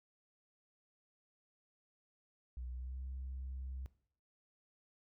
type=tone with pitch glide; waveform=sine; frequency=61.74 to 65.41 Hz; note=B1 to C2; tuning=0 to 0 cents; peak=-40 dBFS; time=2.57-3.86 s; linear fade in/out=0 ms; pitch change=+100 cents; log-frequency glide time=2.7-3.02 s; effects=noise-tail reverb RT60 0.6 s tail -19 dB re dry + tanh soft clip ceiling -38 dBFS